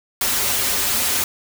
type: noise with comb filter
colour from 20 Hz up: white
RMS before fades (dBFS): -20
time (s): 0.21-1.24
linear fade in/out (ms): 2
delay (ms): 6.2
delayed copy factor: -0.95
effects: none